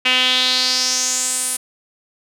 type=tone with band-pass filter sweep; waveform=sawtooth; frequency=254.6 Hz; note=C4; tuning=47 cents flat; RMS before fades=-18 dBFS; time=0.05-1.57 s; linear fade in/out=10 ms; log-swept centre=2700 to 10000 Hz; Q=4.2; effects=none